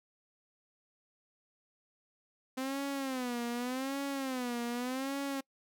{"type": "tone with vibrato", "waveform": "sawtooth", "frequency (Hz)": 257.3, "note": "C4", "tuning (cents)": -29, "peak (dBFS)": -30, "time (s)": [2.57, 5.41], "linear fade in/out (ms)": 10, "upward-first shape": "sine", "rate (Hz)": 0.85, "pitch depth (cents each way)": 140, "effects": ["noise-tail reverb RT60 0.1 s tail -25 dB re dry"]}